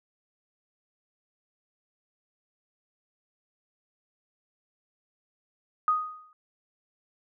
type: tone with exponential decay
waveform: sine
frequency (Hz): 1244.5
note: D#6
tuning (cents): 0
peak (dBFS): -18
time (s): 5.88-6.33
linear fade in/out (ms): 1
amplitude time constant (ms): 97
effects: none